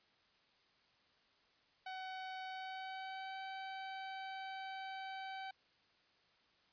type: tone with pitch glide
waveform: sawtooth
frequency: 753 to 767.9 Hz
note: F#5 to G5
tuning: +30 to -36 cents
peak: -40 dBFS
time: 1.86-5.51 s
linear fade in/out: 5 ms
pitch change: +34 cents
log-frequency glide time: 2.44-3.4 s
effects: white hiss -72 dBFS RMS until 6.72 s + resampled to 11025 Hz